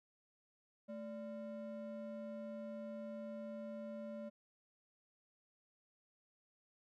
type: ring-modulated tone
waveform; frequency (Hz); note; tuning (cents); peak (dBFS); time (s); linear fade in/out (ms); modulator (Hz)
triangle; 401.5; G4; +41; -39; 0.88-4.3; 20; 182
effects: none